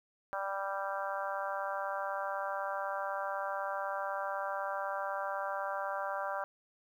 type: harmonic tone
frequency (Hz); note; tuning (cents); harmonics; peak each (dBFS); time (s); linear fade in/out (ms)
196; G3; 0; 3 / 4 / 5 / 6 / 7 / 8; -39 / -40 / -41 / -42 / -42 / -43; 0.33-6.44; 0
effects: 11-bit